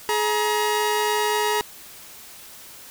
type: tone pair together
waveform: sawtooth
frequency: 422.7 / 949 Hz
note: G#4 / A#5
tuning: +31 / +31 cents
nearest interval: octave + major second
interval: 1400 cents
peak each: -19 dBFS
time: 0.09-1.61 s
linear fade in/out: 0 ms
effects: white hiss -43 dBFS RMS until 2.9 s